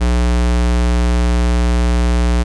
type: tone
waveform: square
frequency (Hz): 59.9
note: A#1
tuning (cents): +48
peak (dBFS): -12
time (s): 0-2.44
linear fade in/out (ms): 20
effects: resampled to 22050 Hz